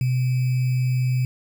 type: tone with sample-and-hold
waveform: sine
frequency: 127.1 Hz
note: C3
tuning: 50 cents flat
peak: -18 dBFS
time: 0.01-1.25 s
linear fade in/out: 2 ms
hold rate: 2450 Hz
effects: none